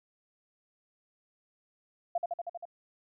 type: tone with echo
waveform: sine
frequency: 690 Hz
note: F5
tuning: 21 cents flat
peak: -26 dBFS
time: 2.15-2.18 s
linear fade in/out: 5 ms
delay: 79 ms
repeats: 6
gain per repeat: -2 dB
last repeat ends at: 2.654 s
effects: none